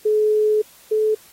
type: tone pair in turn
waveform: sine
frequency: 426.9 / 431.9 Hz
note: G#4 / A4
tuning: +48 / -32 cents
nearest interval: unison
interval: 20 cents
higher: second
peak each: -14 / -15 dBFS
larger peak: first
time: 0.05-0.62 / 0.91-1.15 s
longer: first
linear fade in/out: 10 ms
effects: white hiss -49 dBFS RMS until 1.32 s + AAC 48 kbps